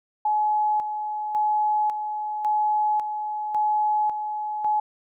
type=tone with tremolo; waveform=sine; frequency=848 Hz; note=G#5; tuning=36 cents sharp; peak=-19 dBFS; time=0.25-4.8 s; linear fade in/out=5 ms; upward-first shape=square; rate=0.91 Hz; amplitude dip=55%; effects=none